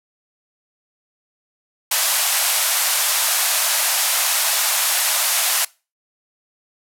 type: band-pass noise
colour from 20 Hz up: white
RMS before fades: -19 dBFS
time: 1.91-5.65 s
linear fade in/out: 5 ms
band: 590 to 14000 Hz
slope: 48 dB/octave
effects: noise-tail reverb RT60 0.3 s tail -23 dB re dry